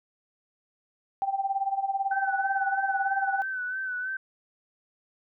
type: tone with tremolo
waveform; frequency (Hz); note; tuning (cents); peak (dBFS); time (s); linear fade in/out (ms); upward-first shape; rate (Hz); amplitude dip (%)
sine; 784; G5; 0; -22; 1.22-3.42; 0; sine; 18; 80
type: tone with vibrato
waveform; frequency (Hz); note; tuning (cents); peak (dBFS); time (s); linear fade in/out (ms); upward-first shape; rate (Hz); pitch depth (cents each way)
sine; 1514; F#6; +39; -29; 2.11-4.17; 5; sine; 3.1; 45
effects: none